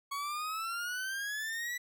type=exponential sweep; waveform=40% pulse; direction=up; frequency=1108.7 to 1975.5 Hz; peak=-34 dBFS; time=0.11-1.78 s; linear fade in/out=10 ms; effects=none